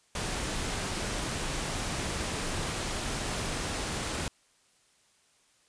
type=noise; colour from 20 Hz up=pink; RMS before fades=-33 dBFS; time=0.15-4.28 s; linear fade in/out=2 ms; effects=white hiss -66 dBFS RMS until 5.68 s + resampled to 22050 Hz